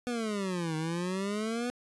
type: exponential two-way sweep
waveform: 25% pulse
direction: down then up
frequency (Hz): 248.3 to 155.5 to 248.3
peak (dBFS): -27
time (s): 0.07-1.7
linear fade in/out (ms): 0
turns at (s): 0.76
effects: resampled to 24000 Hz